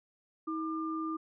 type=tone pair together; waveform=sine; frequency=319.9 / 1199 Hz; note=D#4 / D6; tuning=+48 / +36 cents; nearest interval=octave + major seventh; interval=2288 cents; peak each=-34 / -37 dBFS; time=0.47-1.17 s; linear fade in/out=10 ms; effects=none